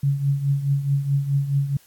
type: tone with tremolo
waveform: sine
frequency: 140 Hz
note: C#3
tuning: 18 cents sharp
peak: -15 dBFS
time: 0.03-1.77 s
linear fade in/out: 5 ms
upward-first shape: triangle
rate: 4.7 Hz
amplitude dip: 75%
effects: white hiss -55 dBFS RMS until 1.86 s + AAC 64 kbps